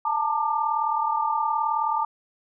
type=tone cluster; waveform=sine; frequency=873 / 912 / 1195 Hz; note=A5 / A#5 / D6; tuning=-14 / -38 / +30 cents; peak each=-26 dBFS; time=0.05-2.05 s; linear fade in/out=5 ms; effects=none